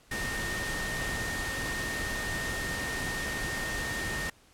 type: tone in noise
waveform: sine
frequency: 1838 Hz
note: A#6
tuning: 25 cents flat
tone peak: -34 dBFS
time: 0.11-4.3 s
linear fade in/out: 5 ms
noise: pink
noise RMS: -35 dBFS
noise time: 0.11-4.3 s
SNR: -2 dB
effects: pink hiss -60 dBFS RMS until 4.53 s + low-pass 11000 Hz 12 dB/octave